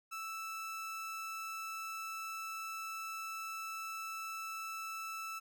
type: tone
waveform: 30% pulse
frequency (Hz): 1318.5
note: E6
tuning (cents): 0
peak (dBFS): -38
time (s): 0.11-5.4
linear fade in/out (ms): 20
effects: none